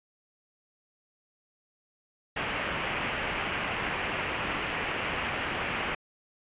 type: low-pass noise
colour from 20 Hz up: white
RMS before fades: -32 dBFS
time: 2.36-5.95 s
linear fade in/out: 5 ms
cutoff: 2900 Hz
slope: 48 dB/octave
effects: resampled to 8000 Hz